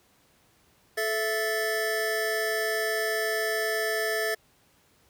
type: tone cluster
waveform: square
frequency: 435.1 / 663 / 1754 Hz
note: A4 / E5 / A6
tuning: -19 / +10 / -6 cents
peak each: -31 / -32 / -30 dBFS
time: 0.97-4.35 s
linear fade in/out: 10 ms
effects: pink hiss -63 dBFS RMS until 5.09 s + high-pass 60 Hz 12 dB/octave